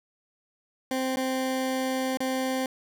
20% pulse tone with dropouts, 261 Hz, C4, 4 cents flat, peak -21 dBFS, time 0.91-2.66 s, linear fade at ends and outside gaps 2 ms, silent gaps 1.16-1.17 / 2.172-2.204 s, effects none

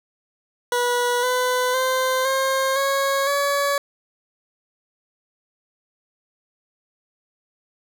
20% pulse tone with pitch steps, 487.2 / 502.1 / 517.4 / 533.1 / 549.4 / 566.1 Hz, B4 / B4 / C5 / C5 / C#5 / C#5, -24 / +29 / -19 / +32 / -16 / +36 cents, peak -14 dBFS, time 0.72-3.78 s, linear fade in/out 2 ms, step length 510 ms, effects none

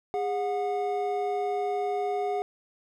triangle tone pair together, 408.5 / 727.9 Hz, G#4 / F#5, -29 / -29 cents, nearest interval minor seventh, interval 1000 cents, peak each -27 dBFS, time 0.14-2.42 s, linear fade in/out 0 ms, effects none

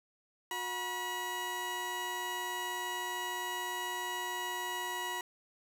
20% pulse tone pair together, 362.1 / 966.7 Hz, F#4 / B5, -37 / -37 cents, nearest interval octave + perfect fourth, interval 1700 cents, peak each -38 / -31 dBFS, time 0.51-5.21 s, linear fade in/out 2 ms, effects none

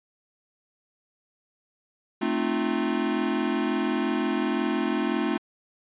square chord, F dominant seventh, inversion first, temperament equal with one note detuned, 220 / 261.6 / 303.5 / 349.2 Hz, A3 / C4 / Eb4 / F4, 0 / 0 / -43 / 0 cents, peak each -30 dBFS, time 2.21-5.38 s, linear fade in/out 10 ms, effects resampled to 8000 Hz

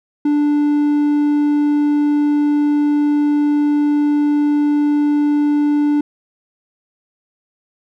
triangle tone, 293.7 Hz, D4, in tune, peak -10 dBFS, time 0.25-6.01 s, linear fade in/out 5 ms, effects none

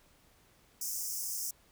pink high-pass noise, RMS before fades -37 dBFS, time 0.81-1.51 s, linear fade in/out 5 ms, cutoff 5200 Hz, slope 96 dB/octave, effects pink hiss -65 dBFS RMS until 1.71 s

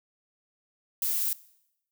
violet noise, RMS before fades -28 dBFS, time 1.02-1.33 s, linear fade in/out 2 ms, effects noise-tail reverb RT60 0.8 s tail -20 dB re dry

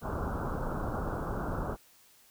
pink low-pass noise, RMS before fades -34 dBFS, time 0.01-1.77 s, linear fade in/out 50 ms, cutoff 1500 Hz, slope 96 dB/octave, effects white hiss -61 dBFS RMS until 2.3 s

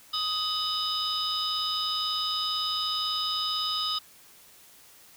sine tone cluster, 1253 / 2987 / 3652 / 3830 / 5010 Hz, D#6 / F#7 / A#7 / A#7 / D#8, +12 / +16 / -36 / +46 / +11 cents, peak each -32 / -33 / -32 / -35 / -30 dBFS, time 0.13-3.99 s, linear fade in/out 10 ms, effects tanh soft clip ceiling -20 dBFS + white hiss -54 dBFS RMS until 5.16 s

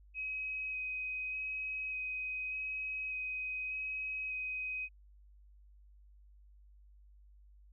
sine tone with vibrato, 2529 Hz, D#7, 28 cents sharp, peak -36 dBFS, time 0.14-4.89 s, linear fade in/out 50 ms, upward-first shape square, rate 0.84 Hz, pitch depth 8 cents each way, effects added 50 Hz sine -57 dBFS peak until 7.72 s

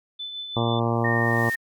sine tone with tremolo, 3510 Hz, A7, 5 cents flat, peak -29 dBFS, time 0.19-0.8 s, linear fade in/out 10 ms, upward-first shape triangle, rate 6.1 Hz, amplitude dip 45%
harmonic tone, 116.54 Hz, A#2, in tune, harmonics 1 / 2 / 3 / 4 / 5 / 6 / 7 / 8 / 9 / 10, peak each -24 / -27 / -29 / -30 / -31 / -32 / -32 / -33 / -34 / -34 dBFS, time 0.56-1.5 s, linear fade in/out 10 ms
white noise with exponential growth, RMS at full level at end -39 dBFS, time 0.76-1.55 s, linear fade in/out 0 ms, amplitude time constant 170 ms
sine tone, 1837 Hz, A#6, 26 cents flat, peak -23 dBFS, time 1.04-1.56 s, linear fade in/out 10 ms
effects MP3 96 kbps

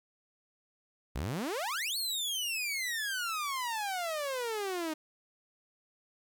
sawtooth exponential two-way sweep, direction up then down, 55 to 4435 to 304.6 Hz, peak -29 dBFS, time 1.15-4.94 s, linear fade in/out 10 ms, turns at 1.97 s, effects 11-bit

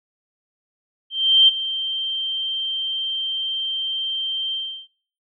sine tone with ADSR envelope, 3141 Hz, G7, 3 cents sharp, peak -8 dBFS, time 1.1-4.88 s, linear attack 380 ms, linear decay 19 ms, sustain -14 dB, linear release 350 ms, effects noise-tail reverb RT60 0.5 s tail -25 dB re dry

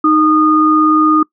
sine tone pair together, 310 / 1226.8 Hz, D#4 / D#6, -6 / -25 cents, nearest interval 2 octaves, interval 2381 cents, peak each -10 dBFS, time 0.04-1.23 s, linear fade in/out 5 ms, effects noise-tail reverb RT60 0.1 s tail -23 dB re dry

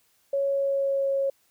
sine tone with pitch glide, 554.4 to 547.7 Hz, C#5 to C#5, 0 to -21 cents, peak -22 dBFS, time 0.33-1.3 s, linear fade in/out 5 ms, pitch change -21 cents, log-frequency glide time 0.46-1.1 s, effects white hiss -66 dBFS RMS until 1.5 s

